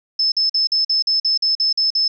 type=tone bursts; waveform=sine; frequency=5240 Hz; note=E8; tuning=11 cents flat; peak=-14 dBFS; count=11; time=0.19-2.08 s; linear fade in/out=5 ms; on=130 ms; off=46 ms; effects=none